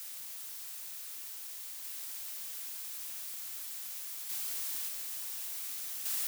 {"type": "noise with level steps", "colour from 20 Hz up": "blue", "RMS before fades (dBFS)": [-44, -42, -37, -40, -34], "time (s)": [0, 6.27], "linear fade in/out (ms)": 0, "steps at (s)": [1.84, 4.29, 4.88, 6.05], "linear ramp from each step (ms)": 10, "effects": []}